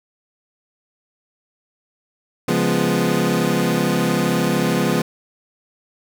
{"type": "chord", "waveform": "25% pulse", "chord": "C# dominant seventh", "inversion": "none", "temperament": "equal", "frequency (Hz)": [138.59, 174.61, 207.7, 246.9], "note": ["C#3", "E#3", "G#3", "B3"], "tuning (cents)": [0, 0, 0, 0], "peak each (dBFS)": [-21, -17, -19, -18], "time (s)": [2.48, 5.02], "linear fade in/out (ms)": 5, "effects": []}